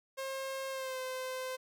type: tone with pitch glide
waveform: sawtooth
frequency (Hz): 535 to 515.9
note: C5 to C5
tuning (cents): +38 to -24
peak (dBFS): -33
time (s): 0.17-1.57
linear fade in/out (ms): 20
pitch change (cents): -62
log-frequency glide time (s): 0.7-0.99
effects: none